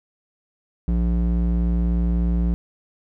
square tone with band-pass filter, 58.27 Hz, A#1, in tune, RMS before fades -20 dBFS, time 0.88-2.54 s, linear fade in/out 0 ms, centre 120 Hz, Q 2.1, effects none

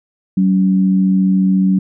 sine tone pair together, 189.3 / 283.6 Hz, F#3 / C#4, +40 / +40 cents, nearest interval perfect fifth, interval 700 cents, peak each -10 / -20 dBFS, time 0.37-1.79 s, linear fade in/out 5 ms, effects none

